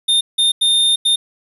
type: tone bursts at uneven times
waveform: square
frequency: 3634 Hz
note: A#7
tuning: 45 cents flat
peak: -12 dBFS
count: 4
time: 0.08-0.21 / 0.38-0.52 / 0.61-0.96 / 1.05-1.16 s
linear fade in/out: 10 ms
effects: resampled to 32000 Hz + 8-bit